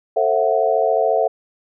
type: chord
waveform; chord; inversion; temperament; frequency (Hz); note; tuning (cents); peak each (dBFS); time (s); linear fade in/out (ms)
sine; F# half-diminished seventh; first; just; 444 / 532.8 / 666 / 740; A4 / C5 / E5 / F#5; +16 / +31 / +18 / 0; -20 / -21 / -18 / -21; 0.16-1.28; 10
effects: none